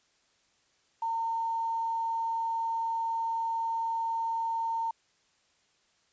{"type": "tone with quantisation", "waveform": "sine", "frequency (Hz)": 911, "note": "A#5", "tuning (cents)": -40, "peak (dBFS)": -28, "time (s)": [1.02, 4.91], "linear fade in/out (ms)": 5, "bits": 9, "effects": ["white hiss -69 dBFS RMS until 6.12 s", "resampled to 16000 Hz"]}